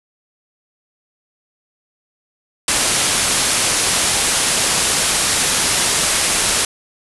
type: low-pass noise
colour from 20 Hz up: white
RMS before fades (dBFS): -17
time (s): 2.68-6.65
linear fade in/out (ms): 2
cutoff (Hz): 11000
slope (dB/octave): 96
effects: none